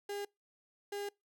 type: tone bursts at uneven times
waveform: 35% pulse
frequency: 405.7 Hz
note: G#4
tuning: 41 cents flat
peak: -36 dBFS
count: 2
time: 0.09-0.25 / 0.92-1.09 s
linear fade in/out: 5 ms
effects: noise-tail reverb RT60 0.2 s tail -25 dB re dry